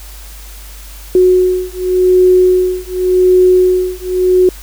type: beating tone pair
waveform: sine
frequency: 366.4 / 367.28 Hz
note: F#4 / F#4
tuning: -17 / -13 cents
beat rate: 0.88 Hz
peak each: -10 dBFS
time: 1.15-4.49 s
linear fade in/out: 2 ms
effects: added 50 Hz sine -30 dBFS peak until 4.62 s + white hiss -36 dBFS RMS until 4.62 s